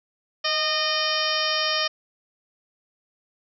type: harmonic tone with a mistuned harmonic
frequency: 613 Hz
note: D#5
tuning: 26 cents flat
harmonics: 1 / 2 / 3 / 4 / 5 / 6 / 7 / 8 / 9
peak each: -30 / -29 / -30 / -32 / -28 / -33 / -34 / -30 / -29 dBFS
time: 0.44-1.88 s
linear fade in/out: 10 ms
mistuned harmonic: 1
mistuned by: +32 cents
effects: none

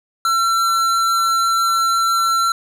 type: tone with hard clipping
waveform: sine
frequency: 1351 Hz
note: E6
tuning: 42 cents sharp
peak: -16 dBFS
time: 0.25-2.52 s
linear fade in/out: 2 ms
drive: 15 dB
effects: none

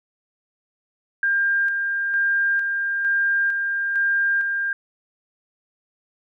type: tone with tremolo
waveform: sine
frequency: 1600 Hz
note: G6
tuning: 35 cents sharp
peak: -17 dBFS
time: 1.23-4.73 s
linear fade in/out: 2 ms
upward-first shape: square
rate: 1.1 Hz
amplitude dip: 35%
effects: none

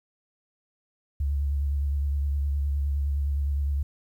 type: tone with vibrato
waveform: sine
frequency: 70.8 Hz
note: C#2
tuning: 37 cents sharp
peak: -23 dBFS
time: 1.2-3.83 s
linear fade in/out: 5 ms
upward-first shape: sine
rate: 9.7 Hz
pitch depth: 40 cents each way
effects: 10-bit

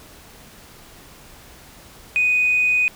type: tone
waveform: sine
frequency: 2489 Hz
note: D#7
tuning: in tune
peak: -14 dBFS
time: 2.16-2.88 s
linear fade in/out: 0 ms
effects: tanh soft clip ceiling -10 dBFS + pink hiss -45 dBFS RMS until 2.95 s

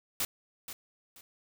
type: noise with echo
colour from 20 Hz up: white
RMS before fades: -31 dBFS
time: 0.2-0.25 s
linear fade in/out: 2 ms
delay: 480 ms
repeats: 2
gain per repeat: -11 dB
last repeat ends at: 1.21 s
effects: none

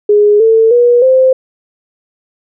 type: tone with pitch steps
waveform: sine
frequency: 415.3 / 447.7 / 482.6 / 520.2 Hz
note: G#4 / A4 / B4 / C5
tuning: 0 / +30 / -40 / -10 cents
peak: -4 dBFS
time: 0.09-1.33 s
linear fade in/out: 5 ms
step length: 310 ms
effects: none

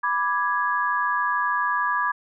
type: chord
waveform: sine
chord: G# diminished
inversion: first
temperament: equal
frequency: 987.8 / 1174.7 / 1661.2 Hz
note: B5 / D6 / G#6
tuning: 0 / 0 / 0 cents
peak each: -25 dBFS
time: 0.03-2.12 s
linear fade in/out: 10 ms
effects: none

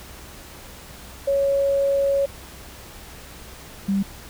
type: tone pair in turn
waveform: sine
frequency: 555 / 196.77 Hz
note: C#5 / G3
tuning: +2 / +7 cents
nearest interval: octave + tritone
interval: 1795 cents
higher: first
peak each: -17 / -18 dBFS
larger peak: first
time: 1.27-2.26 / 3.88-4.03 s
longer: first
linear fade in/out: 10 ms
effects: added 64 Hz sine -46 dBFS peak until 4.29 s + pink hiss -42 dBFS RMS until 4.29 s

